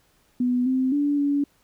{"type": "tone with pitch steps", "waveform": "sine", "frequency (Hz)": [247.7, 259.7, 288.6, 285.1], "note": ["B3", "C4", "D4", "C#4"], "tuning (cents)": [5, -13, -30, 49], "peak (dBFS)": -19, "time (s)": [0.4, 1.44], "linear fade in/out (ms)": 5, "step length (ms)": 260, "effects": ["pink hiss -63 dBFS RMS until 1.63 s"]}